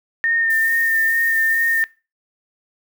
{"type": "tone with vibrato", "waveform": "sine", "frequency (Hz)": 1820, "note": "A#6", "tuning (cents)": -42, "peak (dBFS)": -15, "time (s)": [0.24, 1.84], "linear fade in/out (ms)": 0, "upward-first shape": "sine", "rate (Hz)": 2.3, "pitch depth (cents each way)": 20}
{"type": "noise", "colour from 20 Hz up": "violet", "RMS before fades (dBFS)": -32, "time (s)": [0.5, 1.83], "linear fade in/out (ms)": 2}
{"effects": ["noise-tail reverb RT60 0.3 s tail -21 dB re dry"]}